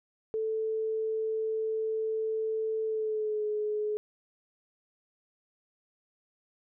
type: tone with pitch glide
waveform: sine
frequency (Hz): 440 to 423.1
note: A4 to G#4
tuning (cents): 0 to +32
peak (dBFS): -28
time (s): 0.34-3.97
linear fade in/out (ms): 0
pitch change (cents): -68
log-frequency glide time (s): 2.85-3.45
effects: none